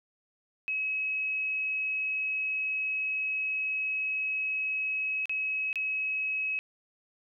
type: tone with dropouts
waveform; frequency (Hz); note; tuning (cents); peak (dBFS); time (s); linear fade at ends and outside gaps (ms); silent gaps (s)
sine; 2561; D#7; +49; -28; 0.68-6.59; 0; 5.256-5.295 / 5.729-5.757
effects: none